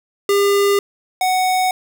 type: tone pair in turn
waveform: square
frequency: 401.9 / 742.6 Hz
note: G4 / F#5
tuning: +43 / +6 cents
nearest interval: major seventh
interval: 1063 cents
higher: second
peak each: -13 / -15 dBFS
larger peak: first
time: 0.29-0.79 / 1.21-1.71 s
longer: neither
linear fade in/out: 2 ms
effects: none